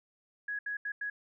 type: tone bursts at uneven times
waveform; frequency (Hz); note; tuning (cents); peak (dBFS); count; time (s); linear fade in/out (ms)
sine; 1669; G#6; +8; -33; 4; 0.48-0.59 / 0.66-0.77 / 0.85-0.92 / 1.01-1.1; 5
effects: none